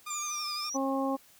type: tone with vibrato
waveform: sawtooth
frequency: 1200 Hz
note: D6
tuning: 37 cents sharp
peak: -33 dBFS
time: 0.06-0.7 s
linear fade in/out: 10 ms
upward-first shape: sine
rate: 12 Hz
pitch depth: 23 cents each way
type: exponential two-way sweep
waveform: sine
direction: down then up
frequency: 7380 to 4842 to 6020 Hz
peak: -34 dBFS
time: 0.1-0.77 s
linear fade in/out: 5 ms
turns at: 0.54 s
type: harmonic tone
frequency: 270 Hz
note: C#4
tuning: 45 cents flat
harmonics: 1 / 2 / 3 / 4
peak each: -30 / -33 / -35 / -36 dBFS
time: 0.74-1.17 s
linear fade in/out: 20 ms
effects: white hiss -59 dBFS RMS until 1.39 s